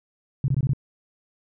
sine tone bursts, 134.7 Hz, C#3, 49 cents flat, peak -18 dBFS, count 5, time 0.44-0.734 s, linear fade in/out 2 ms, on 42 ms, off 21 ms, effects none

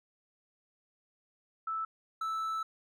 sine / triangle tone pair in turn, 1315 / 1315 Hz, E6 / E6, -5 / -5 cents, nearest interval unison, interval 0 cents, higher neither, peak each -32 / -30 dBFS, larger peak second, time 1.67-1.85 / 2.21-2.63 s, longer second, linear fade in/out 5 ms, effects none

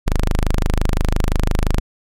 sawtooth tone, 25.82 Hz, G#0, 9 cents flat, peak -10 dBFS, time 0.06-1.8 s, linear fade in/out 10 ms, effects MP3 64 kbps

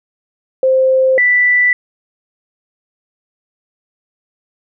sine tone pair in turn, 523.3 / 1975.7 Hz, C5 / B6, 0 / 0 cents, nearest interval octave + major seventh, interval 2300 cents, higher second, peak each -8 dBFS, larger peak neither, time 0.63-1.18 / 1.18-1.73 s, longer neither, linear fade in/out 2 ms, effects none

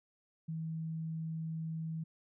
sine tone, 161.1 Hz, E3, 39 cents flat, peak -36 dBFS, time 0.48-2.04 s, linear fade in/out 10 ms, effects none

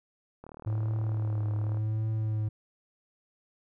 click train, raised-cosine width 1 ms, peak -31 dBFS, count 52, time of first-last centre 0.44-1.772 s, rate 38.3 Hz
triangle tone with vibrato, 107.8 Hz, A2, 35 cents flat, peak -25 dBFS, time 0.66-2.49 s, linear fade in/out 10 ms, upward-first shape triangle, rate 0.87 Hz, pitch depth 38 cents each way
effects none

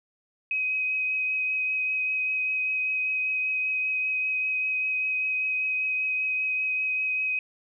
sine tone with vibrato, 2527 Hz, D#7, 26 cents sharp, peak -24 dBFS, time 0.51-7.39 s, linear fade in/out 2 ms, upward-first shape triangle, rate 5.1 Hz, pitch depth 13 cents each way, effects none

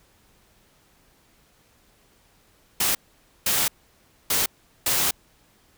white noise bursts at uneven times, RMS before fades -22 dBFS, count 4, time 2.8-2.95 / 3.46-3.68 / 4.3-4.46 / 4.86-5.11 s, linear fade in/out 5 ms, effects pink hiss -60 dBFS RMS until 5.77 s

